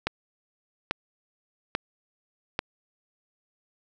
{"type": "click train", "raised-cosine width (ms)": 0.3, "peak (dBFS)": -9, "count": 4, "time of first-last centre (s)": [0.07, 2.591], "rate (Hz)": 1.19, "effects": []}